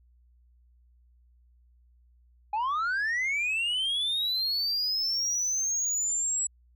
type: linear sweep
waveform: sine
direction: up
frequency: 812 to 7810 Hz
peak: -23 dBFS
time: 2.53-6.47 s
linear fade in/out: 5 ms
effects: tanh soft clip ceiling -25 dBFS + added 60 Hz sine -58 dBFS peak until 6.75 s